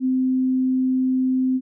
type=tone; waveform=sine; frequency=258.5 Hz; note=C4; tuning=21 cents flat; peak=-17 dBFS; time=0-1.61 s; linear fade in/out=50 ms; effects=none